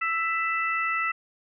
harmonic tone, 662 Hz, E5, 7 cents sharp, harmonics 2 / 3 / 4, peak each -27 / -28 / -31 dBFS, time 0.01-1.12 s, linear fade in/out 10 ms, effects none

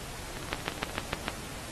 two click trains, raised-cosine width 0.3 ms, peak -11 / -22 dBFS, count 6 / 11, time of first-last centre 0.53-1.282 / 0.37-0.955 s, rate 6.65 / 17.1 Hz, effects pink hiss -42 dBFS RMS until 1.71 s + AAC 32 kbps

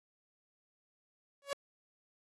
sawtooth tone with exponential growth, 562 Hz, C#5, 24 cents sharp, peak -27 dBFS, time 1.42-1.53 s, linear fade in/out 1 ms, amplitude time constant 23 ms, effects AAC 32 kbps

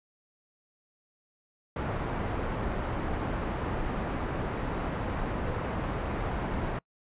pink low-pass noise, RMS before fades -32 dBFS, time 1.76-6.79 s, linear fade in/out 5 ms, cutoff 1400 Hz, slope 12 dB/octave, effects noise-tail reverb RT60 0.1 s tail -26 dB re dry + resampled to 8000 Hz

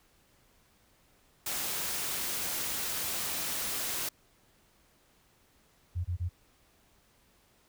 white noise, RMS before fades -34 dBFS, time 1.46-4.09 s, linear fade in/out 5 ms
sine tone bursts, 88.2 Hz, F2, 18 cents sharp, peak -29 dBFS, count 3, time 5.95-6.293 s, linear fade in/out 20 ms, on 97 ms, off 26 ms
effects pink hiss -66 dBFS RMS until 7.68 s

